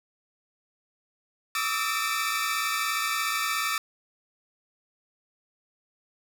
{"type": "tone cluster", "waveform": "sawtooth", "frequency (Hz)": [1156, 1266, 1323, 1804, 2325], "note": ["D6", "D#6", "E6", "A6", "D7"], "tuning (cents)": [-28, 30, 6, 43, -18], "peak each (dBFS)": -29, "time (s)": [1.55, 3.78], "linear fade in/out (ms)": 2, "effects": []}